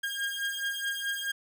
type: beating tone pair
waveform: 30% pulse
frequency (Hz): 1615 / 1619.7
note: G#6 / G#6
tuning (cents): -49 / -44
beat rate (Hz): 4.7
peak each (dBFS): -31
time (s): 0.03-1.32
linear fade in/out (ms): 10
effects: none

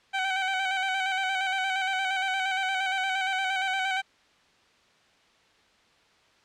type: tone with vibrato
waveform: 15% pulse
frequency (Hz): 763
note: G5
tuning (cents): -47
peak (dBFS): -19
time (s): 0.13-4.02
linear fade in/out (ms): 20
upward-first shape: square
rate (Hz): 8.6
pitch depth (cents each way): 32
effects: white hiss -61 dBFS RMS until 6.44 s + low-pass 4000 Hz 12 dB/octave

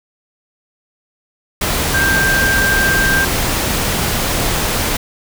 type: tone in noise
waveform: sine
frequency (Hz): 1581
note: G6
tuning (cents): +14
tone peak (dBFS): -13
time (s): 1.94-3.25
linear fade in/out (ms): 5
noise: pink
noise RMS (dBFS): -17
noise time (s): 1.61-4.97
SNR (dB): +1
effects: none

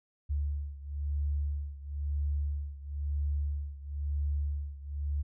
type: beating tone pair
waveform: sine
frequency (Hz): 72 / 73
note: D2 / D2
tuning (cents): -34 / -10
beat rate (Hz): 1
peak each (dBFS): -32 / -35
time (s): 0.29-5.23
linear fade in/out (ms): 20
effects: none

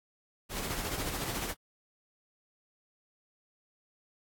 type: noise with tremolo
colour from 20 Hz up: pink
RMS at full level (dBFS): -34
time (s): 0.49-1.55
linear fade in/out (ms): 50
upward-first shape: sine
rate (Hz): 14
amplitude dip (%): 40
effects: AAC 64 kbps

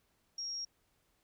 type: tone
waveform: sine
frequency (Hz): 5590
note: F8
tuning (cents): +1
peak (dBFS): -37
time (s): 0.38-0.65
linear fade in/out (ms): 5
effects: pink hiss -75 dBFS RMS until 1.23 s

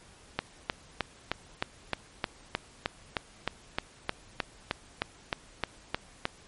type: click train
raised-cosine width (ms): 0.3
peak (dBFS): -11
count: 20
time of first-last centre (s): 0.39-6.254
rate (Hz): 3.24
effects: pink hiss -55 dBFS RMS until 6.47 s + MP3 48 kbps

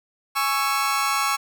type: chord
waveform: sawtooth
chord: C# minor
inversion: second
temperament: just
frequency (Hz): 831.5 / 1108.7 / 1330.5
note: G#5 / C#6 / E6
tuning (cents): +2 / 0 / +16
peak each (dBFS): -24 / -19 / -22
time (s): 0.35-1.37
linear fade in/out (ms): 20
effects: none

